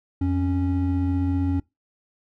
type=tone pair together; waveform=triangle; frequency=87.1 / 276.5 Hz; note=F2 / C#4; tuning=-4 / -4 cents; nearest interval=octave + minor sixth; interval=2000 cents; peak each=-21 dBFS; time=0.21-1.6 s; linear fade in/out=5 ms; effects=noise-tail reverb RT60 0.2 s tail -23 dB re dry